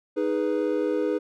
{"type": "chord", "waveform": "triangle", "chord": "G# minor", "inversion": "second", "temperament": "equal", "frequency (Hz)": [311.1, 415.3, 493.9], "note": ["D#4", "G#4", "B4"], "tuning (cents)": [0, 0, 0], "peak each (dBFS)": -25, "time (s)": [0.16, 1.19], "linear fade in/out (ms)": 20, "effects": []}